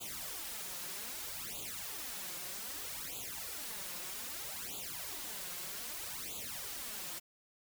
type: noise with flanger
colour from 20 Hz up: white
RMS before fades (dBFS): -43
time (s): 0-7.2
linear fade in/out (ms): 20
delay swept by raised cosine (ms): 0.27 to 5.67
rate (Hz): 0.63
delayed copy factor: +0.95
effects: none